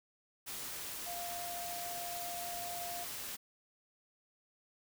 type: tone in noise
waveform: sine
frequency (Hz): 698.5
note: F5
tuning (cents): 0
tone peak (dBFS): -42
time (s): 1.06-3.05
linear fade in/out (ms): 20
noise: white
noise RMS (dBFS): -43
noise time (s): 0.46-3.37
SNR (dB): -2
effects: none